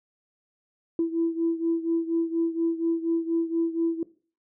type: beating tone pair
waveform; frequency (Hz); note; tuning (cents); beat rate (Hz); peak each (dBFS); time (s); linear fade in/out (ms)
sine; 330.8 / 335; E4 / E4; +6 / +28; 4.2; -24 / -27; 0.99-4.03; 2
effects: noise-tail reverb RT60 0.4 s tail -19 dB re dry + tanh soft clip ceiling -15 dBFS